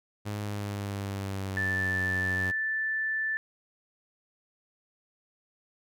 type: tone with pitch glide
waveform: sawtooth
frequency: 103.83 to 93.04 Hz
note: G#2 to F#2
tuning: 0 to +10 cents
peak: -28 dBFS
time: 0.25-2.52 s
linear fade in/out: 20 ms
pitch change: -190 cents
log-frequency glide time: 0.4-2.02 s
type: tone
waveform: sine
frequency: 1760 Hz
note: A6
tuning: in tune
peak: -27 dBFS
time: 1.57-3.37 s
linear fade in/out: 0 ms
effects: none

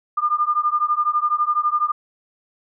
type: beating tone pair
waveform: sine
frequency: 1201 / 1213 Hz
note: D6 / D#6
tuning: +38 / -44 cents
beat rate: 12 Hz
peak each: -20 dBFS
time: 0.17-1.92 s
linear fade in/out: 10 ms
effects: none

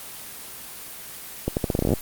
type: accelerating click train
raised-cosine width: 2 ms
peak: -8 dBFS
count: 14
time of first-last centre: 1.48-1.937 s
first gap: 89 ms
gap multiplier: 0.82
effects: white hiss -38 dBFS RMS until 2.01 s + Opus 24 kbps

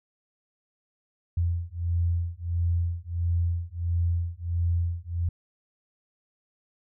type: beating tone pair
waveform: sine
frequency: 85 / 86.5 Hz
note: F2 / F2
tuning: -46 / -16 cents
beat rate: 1.5 Hz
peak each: -27 dBFS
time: 1.37-5.29 s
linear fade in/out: 5 ms
effects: none

